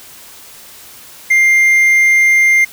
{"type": "tone", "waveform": "triangle", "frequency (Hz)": 2100, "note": "C7", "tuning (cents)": 6, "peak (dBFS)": -5, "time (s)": [1.3, 2.65], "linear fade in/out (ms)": 10, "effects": ["white hiss -37 dBFS RMS until 2.72 s"]}